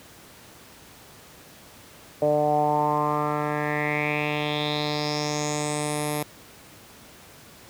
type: tone with low-pass filter sweep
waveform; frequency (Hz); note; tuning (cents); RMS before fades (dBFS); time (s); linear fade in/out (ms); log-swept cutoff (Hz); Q
10% pulse; 149.1; D3; +27; -25; 2.22-6.23; 2; 580 to 12000; 5.2
effects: pink hiss -48 dBFS RMS until 7.69 s + high-pass 80 Hz 12 dB/octave